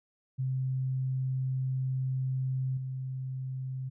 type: tone with level steps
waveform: sine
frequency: 130.81 Hz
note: C3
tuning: in tune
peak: -28 / -33 dBFS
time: 0.38-3.9 s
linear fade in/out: 20 ms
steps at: 2.77 s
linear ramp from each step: 5 ms
effects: none